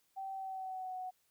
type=tone with pitch glide; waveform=sine; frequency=773 to 740.7 Hz; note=G5 to F#5; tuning=-24 to +2 cents; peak=-39 dBFS; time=0.16-1.11 s; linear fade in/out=20 ms; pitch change=-74 cents; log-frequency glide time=0.33-0.95 s; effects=white hiss -75 dBFS RMS until 1.3 s